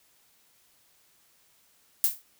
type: noise with exponential decay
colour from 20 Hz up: violet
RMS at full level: -19 dBFS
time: 2.04-2.22 s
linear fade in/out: 0 ms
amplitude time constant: 37 ms
effects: white hiss -64 dBFS RMS until 2.39 s